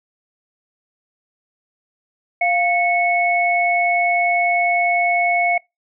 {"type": "tone pair together", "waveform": "sine", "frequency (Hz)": [699, 2205], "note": ["F5", "C#7"], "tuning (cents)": [1, -10], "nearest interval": "octave + minor sixth", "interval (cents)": 1989, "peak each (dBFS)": -17, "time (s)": [2.41, 5.58], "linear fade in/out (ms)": 5, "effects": ["noise-tail reverb RT60 0.2 s tail -25 dB re dry"]}